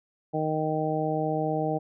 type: harmonic tone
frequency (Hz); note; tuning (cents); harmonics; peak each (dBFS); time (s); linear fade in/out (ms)
155.56; D#3; 0; 1 / 2 / 3 / 4 / 5; -31 / -31 / -31 / -31 / -31; 0.33-1.79; 20
effects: none